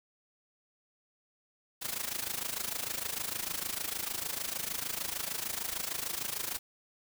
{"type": "noise with amplitude modulation", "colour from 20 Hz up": "white", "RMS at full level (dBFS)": -33, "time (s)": [1.81, 6.59], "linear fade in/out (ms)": 20, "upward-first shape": "sine", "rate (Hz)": 26.6, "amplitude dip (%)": 80, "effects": []}